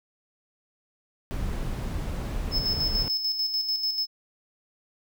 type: noise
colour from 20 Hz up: brown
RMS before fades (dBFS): -30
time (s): 1.31-3.08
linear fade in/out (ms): 0
type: tone with tremolo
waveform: triangle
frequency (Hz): 5220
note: E8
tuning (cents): -18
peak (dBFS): -22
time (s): 2.51-4.07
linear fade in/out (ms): 50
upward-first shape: square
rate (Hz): 6.8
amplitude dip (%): 50
effects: none